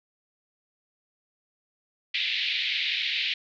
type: band-pass noise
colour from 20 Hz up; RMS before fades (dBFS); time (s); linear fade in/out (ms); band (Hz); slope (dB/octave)
white; -28; 2.14-3.34; 5; 2000 to 4000; 48
effects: none